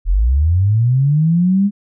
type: linear sweep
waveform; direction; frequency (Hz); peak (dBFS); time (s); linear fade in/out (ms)
sine; up; 38.09 to 206.2; -10; 0.05-1.71; 50
effects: none